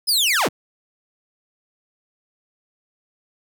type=linear sweep; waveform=sawtooth; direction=down; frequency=5180 to 48.39 Hz; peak=-13 dBFS; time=0.07-0.49 s; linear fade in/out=20 ms; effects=none